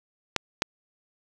clicks, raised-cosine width 0.2 ms, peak -5 dBFS, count 2, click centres 0.363 / 0.621 s, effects none

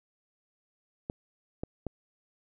clicks, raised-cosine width 2 ms, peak -20 dBFS, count 3, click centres 1.099 / 1.635 / 1.867 s, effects none

